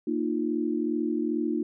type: chord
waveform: sine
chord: Bb suspended fourth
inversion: none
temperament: equal with one note detuned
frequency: 233.1 / 306.8 / 349.2 Hz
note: Bb3 / Eb4 / F4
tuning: 0 / -24 / 0 cents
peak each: -30 / -28 / -30 dBFS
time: 0.07-1.63 s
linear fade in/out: 5 ms
effects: none